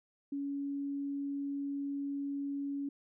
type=tone; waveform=sine; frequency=280.9 Hz; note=C#4; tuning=23 cents sharp; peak=-34 dBFS; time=0.32-2.89 s; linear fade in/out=5 ms; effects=none